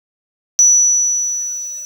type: tone with level ramp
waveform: sine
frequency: 5920 Hz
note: F#8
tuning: in tune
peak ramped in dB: -4 to -26 dBFS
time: 0.59-1.85 s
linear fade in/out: 0 ms
effects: tanh soft clip ceiling -3 dBFS + 7-bit